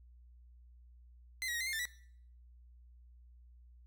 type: tone with pitch steps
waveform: sawtooth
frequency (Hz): 2055 / 1910 / 1881 / 2058 / 2129 / 1783 / 1951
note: C7 / A#6 / A#6 / C7 / C7 / A6 / B6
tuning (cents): -32 / +42 / +15 / -29 / +30 / +22 / -22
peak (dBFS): -32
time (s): 1.42-1.854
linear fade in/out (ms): 0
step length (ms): 62
effects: noise-tail reverb RT60 0.6 s tail -19 dB re dry + added 60 Hz sine -56 dBFS peak until 3.86 s